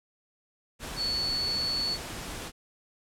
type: tone in noise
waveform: sine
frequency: 4435 Hz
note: C#8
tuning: in tune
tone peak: -27 dBFS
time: 0.96-1.98 s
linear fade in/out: 50 ms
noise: pink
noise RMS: -38 dBFS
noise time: 0.79-2.52 s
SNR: +8 dB
effects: low-pass 11000 Hz 12 dB/octave